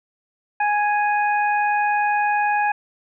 harmonic tone, 830.6 Hz, G#5, in tune, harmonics 1 / 2 / 3, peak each -18 / -24 / -28 dBFS, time 0.6-2.72 s, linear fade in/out 5 ms, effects none

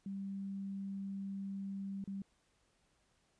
sine tone with dropouts, 196 Hz, G3, in tune, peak -39 dBFS, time 0.06-2.22 s, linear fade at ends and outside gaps 2 ms, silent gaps 2.041-2.075 s, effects pink hiss -75 dBFS RMS until 3.39 s + resampled to 22050 Hz

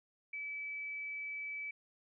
sine tone, 2300 Hz, D7, 37 cents flat, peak -39 dBFS, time 0.33-1.71 s, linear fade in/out 5 ms, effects none

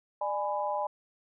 sine chord, G# diminished, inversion second, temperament just, 598 / 830.6 / 996.7 Hz, D5 / G#5 / B5, +31 / 0 / +16 cents, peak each -33 / -32 / -34 dBFS, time 0.21-0.87 s, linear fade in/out 5 ms, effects none

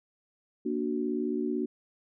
sine chord, Bb augmented, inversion none, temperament equal with one note detuned, 235.9 / 293.7 / 370 Hz, Bb3 / D4 / F#4, +21 / 0 / 0 cents, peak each -32 dBFS, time 0.65-1.66 s, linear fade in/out 10 ms, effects none

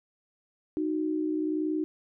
sine tone pair together, 308.8 / 370 Hz, D#4 / F#4, -13 / 0 cents, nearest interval minor third, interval 313 cents, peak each -27 / -33 dBFS, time 0.77-1.84 s, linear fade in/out 0 ms, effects none

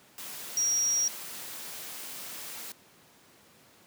sine tone in noise, 5680 Hz, F8, 28 cents sharp, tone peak -24 dBFS, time 0.57-1.08 s, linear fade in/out 2 ms, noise white, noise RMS -41 dBFS, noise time 0.18-2.72 s, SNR +14 dB, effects pink hiss -58 dBFS RMS until 3.86 s + high-pass 150 Hz 12 dB/octave

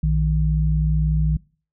sine tone pair together, 59.32 / 155.56 Hz, A#1 / D#3, +31 / 0 cents, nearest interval octave + perfect fourth, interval 1669 cents, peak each -19 dBFS, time 0.03-1.37 s, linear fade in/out 5 ms, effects noise-tail reverb RT60 0.4 s tail -23 dB re dry

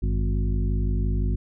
harmonic tone with a mistuned harmonic, 51.6 Hz, G#1, 10 cents flat, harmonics 1 / 2 / 3 / 4 / 5 / 7, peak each -22 / -28 / -32 / -34 / -36 / -39 dBFS, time 0.02-1.36 s, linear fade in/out 10 ms, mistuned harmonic 2, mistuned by -100 cents, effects none

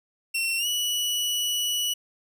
sawtooth tone with pitch glide, 2715 to 2944 Hz, F7 to F#7, -50 to -9 cents, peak -21 dBFS, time 0.34-1.94 s, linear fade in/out 10 ms, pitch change +141 cents, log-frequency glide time 0.58-0.67 s, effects none

